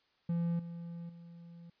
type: tone with level steps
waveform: triangle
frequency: 170 Hz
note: F3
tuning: 46 cents flat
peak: -28 / -39 / -47 dBFS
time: 0.29-1.7 s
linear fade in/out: 5 ms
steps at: 0.59 / 1.09 s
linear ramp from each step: 5 ms
effects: white hiss -73 dBFS RMS until 1.8 s + resampled to 11025 Hz